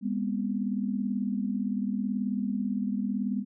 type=tone cluster; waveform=sine; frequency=202.2 / 243 / 261.1 Hz; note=G#3 / B3 / C4; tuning=-46 / -28 / -3 cents; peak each=-29 / -31 / -37 dBFS; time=0.01-3.45 s; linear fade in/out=50 ms; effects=none